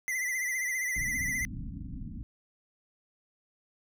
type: tone with vibrato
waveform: square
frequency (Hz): 2017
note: B6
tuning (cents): +36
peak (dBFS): -30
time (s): 0.08-1.45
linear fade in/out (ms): 0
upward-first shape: sine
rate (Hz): 15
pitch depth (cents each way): 64
type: low-pass noise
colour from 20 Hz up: pink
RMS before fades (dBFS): -39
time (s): 0.96-2.23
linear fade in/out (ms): 0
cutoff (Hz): 290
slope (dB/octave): 96
effects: none